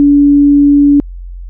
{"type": "tone", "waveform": "sine", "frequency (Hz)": 286.5, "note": "D4", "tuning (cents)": -43, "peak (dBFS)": -3, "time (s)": [0, 1], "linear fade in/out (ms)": 0, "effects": ["added 44 Hz sine -23 dBFS peak until 1.49 s"]}